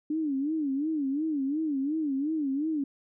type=tone with vibrato; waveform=sine; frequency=292.6 Hz; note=D4; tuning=6 cents flat; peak=-26 dBFS; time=0.1-2.84 s; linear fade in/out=5 ms; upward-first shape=sine; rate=2.8 Hz; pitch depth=160 cents each way; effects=none